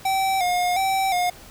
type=tone with vibrato; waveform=square; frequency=743 Hz; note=F#5; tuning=7 cents sharp; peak=-20 dBFS; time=0.05-1.3 s; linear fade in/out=5 ms; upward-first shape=square; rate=1.4 Hz; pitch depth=65 cents each way; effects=pink hiss -45 dBFS RMS until 1.5 s